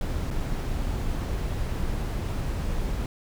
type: noise with dropouts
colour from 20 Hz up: brown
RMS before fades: -28 dBFS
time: 0.01-3.06 s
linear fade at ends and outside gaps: 1 ms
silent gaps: 0.304-0.31 s
effects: none